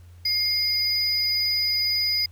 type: tone pair together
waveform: triangle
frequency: 2121 / 4941 Hz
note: C7 / D#8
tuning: +23 / -13 cents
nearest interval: octave + minor third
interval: 1464 cents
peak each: -29 / -20 dBFS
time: 0.25-2.26 s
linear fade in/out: 5 ms
effects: added 87 Hz sine -44 dBFS peak until 2.31 s + pink hiss -61 dBFS RMS until 2.31 s